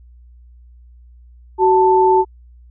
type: tone pair together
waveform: sine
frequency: 375.3 / 884.9 Hz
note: F#4 / A5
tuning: +25 / +10 cents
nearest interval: octave + minor third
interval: 1485 cents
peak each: -12 dBFS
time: 1.58-2.25 s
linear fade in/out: 50 ms
effects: added 60 Hz sine -41 dBFS peak until 2.7 s